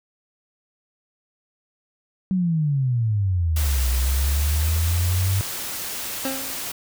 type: exponential two-way sweep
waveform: sine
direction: down then up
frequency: 192 to 62 to 97.8 Hz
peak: -18 dBFS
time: 2.31-5.41 s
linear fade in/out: 0 ms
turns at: 3.88 s
type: noise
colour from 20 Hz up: white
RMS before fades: -30 dBFS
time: 3.56-6.72 s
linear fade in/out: 5 ms
type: tone with exponential decay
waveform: 25% pulse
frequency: 267.1 Hz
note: C4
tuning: 36 cents sharp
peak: -19 dBFS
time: 6.25-6.71 s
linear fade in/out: 1 ms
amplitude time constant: 100 ms
effects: none